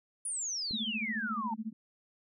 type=exponential sweep; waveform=sine; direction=down; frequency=10000 to 866 Hz; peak=-33 dBFS; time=0.25-1.54 s; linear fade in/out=5 ms
type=click; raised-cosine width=3 ms; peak=-32 dBFS; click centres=0.71 s
type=tone with tremolo; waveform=sine; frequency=220 Hz; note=A3; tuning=in tune; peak=-32 dBFS; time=0.73-1.73 s; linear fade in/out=5 ms; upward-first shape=sine; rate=14 Hz; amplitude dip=100%
effects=none